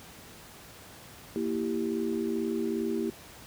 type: chord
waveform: sine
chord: E diminished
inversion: second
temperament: equal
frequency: 233.1 / 329.6 / 392 Hz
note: Bb3 / E4 / G4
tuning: 0 / 0 / 0 cents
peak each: -32 dBFS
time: 1.36-3.1 s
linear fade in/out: 0 ms
effects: pink hiss -49 dBFS RMS until 3.46 s + high-pass 60 Hz 12 dB/octave